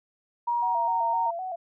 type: tone with pitch glide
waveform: sine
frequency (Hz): 950 to 925.1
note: A#5 to A#5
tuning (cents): +33 to -13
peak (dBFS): -23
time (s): 0.47-1.31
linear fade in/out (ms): 10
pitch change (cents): -46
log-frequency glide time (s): 0.64-0.97
type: tone with vibrato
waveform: sine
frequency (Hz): 712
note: F5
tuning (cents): +33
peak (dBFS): -30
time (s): 0.62-1.56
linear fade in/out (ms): 10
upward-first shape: square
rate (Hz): 3.9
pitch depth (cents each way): 81
effects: none